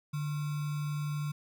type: tone with sample-and-hold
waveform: sine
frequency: 148 Hz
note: D3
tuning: 14 cents sharp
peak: -31 dBFS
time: 0.13-1.32 s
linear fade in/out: 10 ms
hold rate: 1225 Hz
effects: none